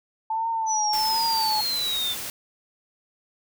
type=tone with vibrato; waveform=sine; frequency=880 Hz; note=A5; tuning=in tune; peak=-23 dBFS; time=0.3-1.61 s; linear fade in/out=5 ms; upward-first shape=triangle; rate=1.3 Hz; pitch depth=73 cents each way
type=exponential sweep; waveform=sine; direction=down; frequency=6050 to 3508 Hz; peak=-24 dBFS; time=0.66-2.16 s; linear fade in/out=50 ms
type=noise; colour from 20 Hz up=white; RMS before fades=-33 dBFS; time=0.93-2.3 s; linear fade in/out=2 ms
effects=none